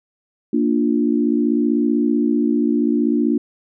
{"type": "chord", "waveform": "sine", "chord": "Bb major", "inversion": "none", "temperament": "equal", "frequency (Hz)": [233.1, 293.7, 349.2], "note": ["Bb3", "D4", "F4"], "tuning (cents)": [0, 0, 0], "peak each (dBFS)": [-18, -18, -22], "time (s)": [0.53, 3.38], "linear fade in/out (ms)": 5, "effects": []}